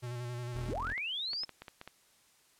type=tone with vibrato; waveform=square; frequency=121.6 Hz; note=B2; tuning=26 cents flat; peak=-38 dBFS; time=0.02-0.74 s; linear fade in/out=20 ms; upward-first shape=square; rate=11 Hz; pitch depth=26 cents each way
type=tone; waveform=25% pulse; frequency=42.59 Hz; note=F1; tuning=43 cents flat; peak=-36 dBFS; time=0.54-0.94 s; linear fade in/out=10 ms
type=linear sweep; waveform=sine; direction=up; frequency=143.6 to 5280 Hz; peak=-34 dBFS; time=0.68-1.45 s; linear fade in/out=10 ms
type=clicks; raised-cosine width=0.3 ms; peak=-29 dBFS; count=10; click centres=0.87 / 0.901 / 0.979 / 1.333 / 1.435 / 1.493 / 1.62 / 1.682 / 1.814 / 1.876 s
effects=white hiss -66 dBFS RMS until 2.59 s + low-pass 11000 Hz 12 dB/octave